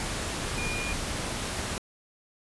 sine tone in noise, 2427 Hz, D#7, 44 cents flat, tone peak -33 dBFS, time 0.58-0.93 s, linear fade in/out 0 ms, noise pink, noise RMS -32 dBFS, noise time 0-1.78 s, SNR -4 dB, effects resampled to 24000 Hz

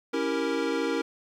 square chord, C# diminished seventh, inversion none, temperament equal, 277.2 / 329.6 / 392 / 466.2 Hz, C#4 / E4 / G4 / Bb4, 0 / 0 / 0 / 0 cents, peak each -32 / -32 / -35 / -30 dBFS, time 0.13-1.02 s, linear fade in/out 10 ms, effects low-pass 5000 Hz 12 dB/octave + 10-bit

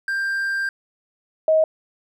triangle / sine tone pair in turn, 1586 / 632 Hz, G6 / D#5, +20 / +27 cents, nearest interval octave + major third, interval 1593 cents, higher first, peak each -19 / -13 dBFS, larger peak second, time 0.08-0.69 / 1.48-1.64 s, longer first, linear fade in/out 2 ms, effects none

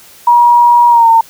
sine tone with pitch glide, 956 to 910.2 Hz, A#5 to A#5, +43 to -42 cents, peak -3 dBFS, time 0.27-1.21 s, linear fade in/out 5 ms, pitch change -85 cents, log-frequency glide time 0.89-1.09 s, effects white hiss -39 dBFS RMS until 1.29 s

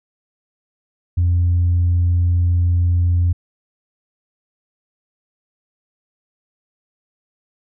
sine tone, 87.31 Hz, F2, in tune, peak -11 dBFS, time 1.17-3.33 s, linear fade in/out 10 ms, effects tanh soft clip ceiling -10 dBFS

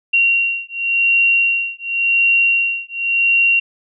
sine beating tone pair, 2752 / 2752.91 Hz, F7 / F7, -26 / -26 cents, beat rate 0.91 Hz, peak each -16 dBFS, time 0.13-3.6 s, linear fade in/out 10 ms, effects none

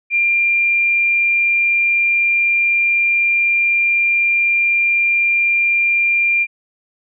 sine tone, 2388 Hz, D7, 28 cents sharp, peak -12 dBFS, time 0.1-6.47 s, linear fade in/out 50 ms, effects none

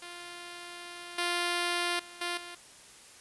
5% pulse tone with level steps, 349.2 Hz, F4, in tune, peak -31 / -17 / -36 / -20 / -31 dBFS, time 0.02-2.55 s, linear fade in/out 5 ms, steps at 1.18 / 1.99 / 2.21 / 2.37 s, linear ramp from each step 5 ms, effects white hiss -53 dBFS RMS until 3.2 s + resampled to 24000 Hz

